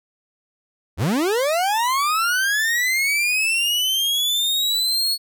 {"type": "linear sweep", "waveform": "40% pulse", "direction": "up", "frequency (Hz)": [66.1, 4387], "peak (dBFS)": -17, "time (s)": [0.97, 5.18], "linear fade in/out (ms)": 50, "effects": []}